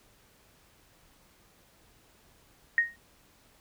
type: tone with exponential decay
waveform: sine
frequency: 1864.7 Hz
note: A#6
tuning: in tune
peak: -17 dBFS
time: 2.78-2.96 s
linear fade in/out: 1 ms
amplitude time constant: 38 ms
effects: pink hiss -62 dBFS RMS until 3.6 s

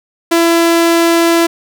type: tone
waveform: sawtooth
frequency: 335.7 Hz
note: E4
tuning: 32 cents sharp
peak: -4 dBFS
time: 0.31-1.47 s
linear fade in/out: 10 ms
effects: none

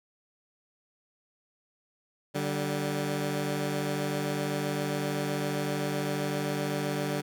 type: tone pair together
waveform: 15% pulse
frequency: 146.83 / 193.2 Hz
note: D3 / G3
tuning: 0 / -25 cents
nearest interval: perfect fourth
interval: 475 cents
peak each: -24 / -27 dBFS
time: 2.34-7.22 s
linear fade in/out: 20 ms
effects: none

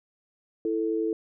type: tone pair together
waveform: sine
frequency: 329.6 / 440.6 Hz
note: E4 / A4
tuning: 0 / +2 cents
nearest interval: perfect fourth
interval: 502 cents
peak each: -27 dBFS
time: 0.65-1.13 s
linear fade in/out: 2 ms
effects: none

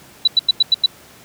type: tone bursts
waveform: sine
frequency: 3950 Hz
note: B7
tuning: in tune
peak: -8 dBFS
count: 6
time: 0.25-0.861 s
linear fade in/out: 5 ms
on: 26 ms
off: 91 ms
effects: pink hiss -44 dBFS RMS until 1.24 s + high-pass 100 Hz 12 dB/octave

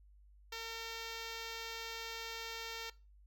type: tone with notch filter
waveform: 5% pulse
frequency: 455 Hz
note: A#4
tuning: 42 cents flat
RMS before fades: -44 dBFS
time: 0.52-2.9 s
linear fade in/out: 5 ms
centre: 11000 Hz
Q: 1
effects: noise-tail reverb RT60 0.3 s tail -20 dB re dry + added 50 Hz sine -59 dBFS peak until 3.26 s

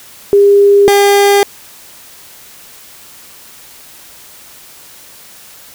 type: tone pair in turn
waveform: sine / 30% pulse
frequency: 402.9 / 402.9 Hz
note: G4 / G4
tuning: +48 / +48 cents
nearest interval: unison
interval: 0 cents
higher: neither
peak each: -3 dBFS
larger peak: neither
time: 0.33-0.88 / 0.88-1.43 s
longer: neither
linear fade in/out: 0 ms
effects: white hiss -37 dBFS RMS until 5.74 s

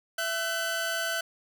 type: tone pair together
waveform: sawtooth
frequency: 666.5 / 1515 Hz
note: E5 / F#6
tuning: +19 / +40 cents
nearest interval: octave + major second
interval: 1421 cents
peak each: -29 / -26 dBFS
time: 0.18-1.21 s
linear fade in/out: 5 ms
effects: none

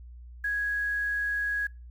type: tone with quantisation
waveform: sine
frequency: 1661.2 Hz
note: G#6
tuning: in tune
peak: -26 dBFS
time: 0.44-1.67 s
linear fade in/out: 5 ms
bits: 9
effects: noise-tail reverb RT60 0.3 s tail -25 dB re dry + added 60 Hz sine -43 dBFS peak until 1.9 s

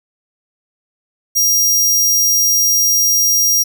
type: tone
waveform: sawtooth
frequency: 5700 Hz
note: F8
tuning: 34 cents sharp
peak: -8 dBFS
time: 1.35-3.64 s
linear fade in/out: 20 ms
effects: none

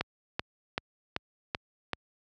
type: click train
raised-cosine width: 0.3 ms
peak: -13 dBFS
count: 6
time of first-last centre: 0.01-1.933 s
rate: 2.6 Hz
effects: high-pass 60 Hz 12 dB/octave

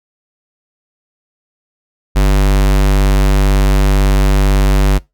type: tone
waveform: square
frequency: 49 Hz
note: G1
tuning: in tune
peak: -8 dBFS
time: 2.15-4.99 s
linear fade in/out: 20 ms
effects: noise-tail reverb RT60 0.2 s tail -22 dB re dry

